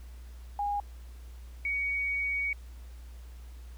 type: tone pair in turn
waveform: sine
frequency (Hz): 817 / 2246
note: G#5 / C#7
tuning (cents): -29 / +22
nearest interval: octave + tritone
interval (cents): 1751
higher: second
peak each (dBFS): -28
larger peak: neither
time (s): 0.59-0.8 / 1.65-2.53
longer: second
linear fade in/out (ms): 2
effects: added 60 Hz sine -43 dBFS peak until 3.77 s + pink hiss -60 dBFS RMS until 3.77 s